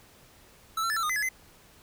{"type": "tone with pitch steps", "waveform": "square", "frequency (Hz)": [1314, 1350, 1745, 1342, 1230, 2025, 1697, 2049], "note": ["E6", "E6", "A6", "E6", "D#6", "B6", "G#6", "C7"], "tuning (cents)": [-6, 41, -15, 31, -20, 43, 37, -37], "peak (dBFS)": -27, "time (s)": [0.77, 1.29], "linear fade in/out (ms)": 5, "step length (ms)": 65, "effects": ["pink hiss -56 dBFS RMS until 1.82 s"]}